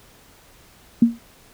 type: tone with exponential decay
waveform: sine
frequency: 233.1 Hz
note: A#3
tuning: in tune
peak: -6 dBFS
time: 1.02-1.19 s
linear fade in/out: 5 ms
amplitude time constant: 36 ms
effects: pink hiss -51 dBFS RMS until 1.53 s